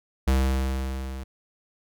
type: tone with level ramp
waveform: square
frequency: 66 Hz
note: C2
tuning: 16 cents sharp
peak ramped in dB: -18 to -34 dBFS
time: 0.27-1.24 s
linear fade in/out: 10 ms
effects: none